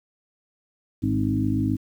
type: harmonic tone with a mistuned harmonic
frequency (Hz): 51.6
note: G#1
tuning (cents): -10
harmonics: 1 / 2 / 3 / 4 / 5 / 6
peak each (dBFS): -36 / -25 / -34 / -29 / -25 / -27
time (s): 1.02-1.77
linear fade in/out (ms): 20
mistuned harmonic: 5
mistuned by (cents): +29
effects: 9-bit